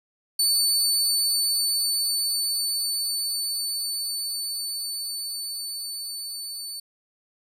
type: tone with level ramp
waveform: 25% pulse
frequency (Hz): 4504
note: C#8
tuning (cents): +27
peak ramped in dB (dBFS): -14 to -28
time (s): 0.39-6.8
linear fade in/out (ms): 5
effects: none